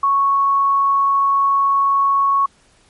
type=tone; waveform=sine; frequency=1107 Hz; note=C#6; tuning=3 cents flat; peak=-12 dBFS; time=0.03-2.46 s; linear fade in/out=5 ms; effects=pink hiss -54 dBFS RMS until 2.89 s + MP3 48 kbps